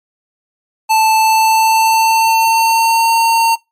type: tone with pitch glide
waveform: square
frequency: 880 to 912.6 Hz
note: A5 to A#5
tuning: 0 to -37 cents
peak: -9 dBFS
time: 0.89-3.56 s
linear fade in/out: 20 ms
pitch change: +63 cents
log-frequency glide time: 1.16-3.12 s
effects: noise-tail reverb RT60 0.2 s tail -22 dB re dry + MP3 64 kbps